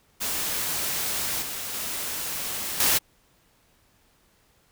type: noise with level steps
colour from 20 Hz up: white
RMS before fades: -28 / -33 / -31 / -21 dBFS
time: 0.2-2.99 s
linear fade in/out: 20 ms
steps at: 1.42 / 1.74 / 2.8 s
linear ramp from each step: 2 ms
effects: pink hiss -63 dBFS RMS until 4.71 s